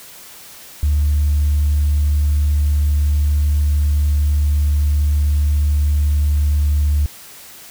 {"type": "tone", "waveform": "sine", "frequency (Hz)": 73.6, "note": "D2", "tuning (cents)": 4, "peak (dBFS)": -11, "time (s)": [0.83, 7.06], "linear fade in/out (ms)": 0, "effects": ["tanh soft clip ceiling -9 dBFS", "white hiss -39 dBFS RMS until 7.7 s"]}